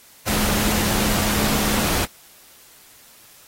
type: tone in noise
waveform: sine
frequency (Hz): 210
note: G#3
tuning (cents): +19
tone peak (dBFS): -25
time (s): 0.28-1.88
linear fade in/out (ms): 20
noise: pink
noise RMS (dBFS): -22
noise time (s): 0.26-2.06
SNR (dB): -6
effects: white hiss -49 dBFS RMS until 3.47 s + AAC 48 kbps